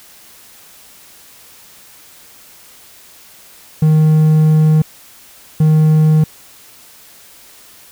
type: tone bursts at uneven times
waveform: triangle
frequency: 155.56 Hz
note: D#3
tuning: in tune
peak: -5 dBFS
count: 2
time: 3.82-4.82 / 5.6-6.24 s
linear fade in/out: 5 ms
effects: white hiss -42 dBFS RMS until 7.91 s